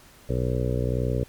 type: harmonic tone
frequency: 61.74 Hz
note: B1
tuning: in tune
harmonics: 1 / 2 / 3 / 4 / 5 / 6 / 7 / 8 / 9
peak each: -28 / -26 / -34 / -34 / -36 / -37 / -32 / -33 / -35 dBFS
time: 0.29-1.24 s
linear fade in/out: 5 ms
effects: pink hiss -52 dBFS RMS until 1.28 s + MP3 96 kbps